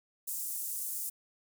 pink high-pass noise, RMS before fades -37 dBFS, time 0.27-1.1 s, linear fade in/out 10 ms, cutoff 8100 Hz, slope 24 dB/octave, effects none

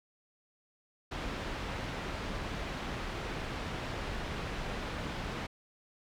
pink low-pass noise, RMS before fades -38 dBFS, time 1.11-5.47 s, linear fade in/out 10 ms, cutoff 3300 Hz, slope 12 dB/octave, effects none

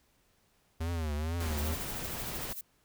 square tone with vibrato, 79.4 Hz, D#2, 36 cents sharp, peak -32 dBFS, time 0.8-1.75 s, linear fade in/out 10 ms, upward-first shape triangle, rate 2.2 Hz, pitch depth 160 cents each way
pink noise, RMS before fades -40 dBFS, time 1.4-2.53 s, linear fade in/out 5 ms
violet noise with tremolo, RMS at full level -39 dBFS, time 1.57-2.61 s, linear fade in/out 2 ms, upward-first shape sine, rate 13 Hz, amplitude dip 65%
effects pink hiss -70 dBFS RMS until 2.84 s

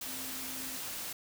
sine tone in noise, 261 Hz, C4, 4 cents flat, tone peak -48 dBFS, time 0.06-0.77 s, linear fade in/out 5 ms, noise white, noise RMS -40 dBFS, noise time 0.01-1.13 s, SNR -11 dB, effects none

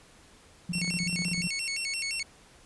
sine tone with tremolo, 174.61 Hz, F3, in tune, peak -28 dBFS, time 0.69-1.48 s, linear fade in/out 5 ms, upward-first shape square, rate 16 Hz, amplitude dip 75%
20% pulse tone with vibrato, 2450 Hz, D#7, 27 cents flat, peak -25 dBFS, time 0.73-2.23 s, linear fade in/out 5 ms, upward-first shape square, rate 5.8 Hz, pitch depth 180 cents each way
effects pink hiss -56 dBFS RMS until 2.65 s + resampled to 24000 Hz

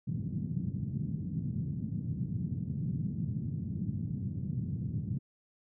pink band-pass noise, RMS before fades -35 dBFS, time 0.07-5.19 s, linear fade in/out 10 ms, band 110 to 190 Hz, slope 24 dB/octave, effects none

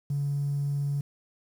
triangle tone, 142.2 Hz, C#3, 45 cents sharp, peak -22 dBFS, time 0.1-1.01 s, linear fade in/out 5 ms, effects tanh soft clip ceiling -23 dBFS + 9-bit

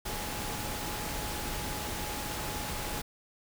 sine tone in noise, 840 Hz, G#5, 19 cents sharp, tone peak -43 dBFS, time 0.05-3.02 s, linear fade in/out 10 ms, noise pink, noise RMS -36 dBFS, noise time 0.05-3.02 s, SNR -10 dB, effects none

